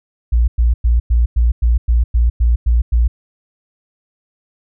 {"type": "tone bursts", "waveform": "sine", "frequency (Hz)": 58.6, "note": "A#1", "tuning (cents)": 10, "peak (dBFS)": -9, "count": 11, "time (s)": [0.32, 3.08], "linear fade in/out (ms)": 10, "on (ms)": 160, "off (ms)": 100, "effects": []}